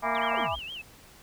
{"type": "harmonic tone", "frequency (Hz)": 231.9, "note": "A#3", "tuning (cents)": -9, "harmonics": [1, 2, 3, 4, 5, 6, 7, 8, 9, 10], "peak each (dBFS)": [-38, -38, -38, -38, -38, -38, -38, -38, -38, -38], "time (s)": [0.02, 0.49], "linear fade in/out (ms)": 50}
{"type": "chord", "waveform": "sine", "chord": "E dominant seventh", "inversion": "none", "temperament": "just", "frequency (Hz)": [659.3, 824.1, 988.9, 1186.7], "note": ["E5", "G#5", "B5", "D6"], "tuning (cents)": [0, -14, 2, 18], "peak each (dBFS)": -33, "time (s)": [0.02, 0.56], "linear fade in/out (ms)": 20}
{"type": "exponential sweep", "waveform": "sine", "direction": "down", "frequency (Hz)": [3881, 47.35], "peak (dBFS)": -38, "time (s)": [0.15, 0.59], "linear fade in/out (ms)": 0}
{"type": "tone with vibrato", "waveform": "sine", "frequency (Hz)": 2900, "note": "F#7", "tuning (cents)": -35, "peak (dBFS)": -36, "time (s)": [0.21, 0.82], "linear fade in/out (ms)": 10, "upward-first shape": "sine", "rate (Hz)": 6.3, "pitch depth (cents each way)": 190}
{"effects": ["pink hiss -53 dBFS RMS until 1.22 s"]}